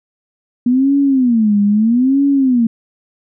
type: tone with vibrato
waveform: sine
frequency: 239 Hz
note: A#3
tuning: 43 cents sharp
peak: -9 dBFS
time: 0.66-2.67 s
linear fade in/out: 5 ms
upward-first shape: sine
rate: 0.78 Hz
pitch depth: 280 cents each way
effects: none